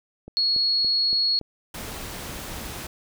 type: click train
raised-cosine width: 2 ms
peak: -26 dBFS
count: 5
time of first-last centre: 0.28-1.413 s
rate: 3.53 Hz
type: tone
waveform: sine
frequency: 4333 Hz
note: C#8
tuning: 40 cents flat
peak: -19 dBFS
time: 0.37-1.39 s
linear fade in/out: 0 ms
type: noise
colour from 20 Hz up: pink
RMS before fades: -35 dBFS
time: 1.74-2.87 s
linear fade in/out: 5 ms
effects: none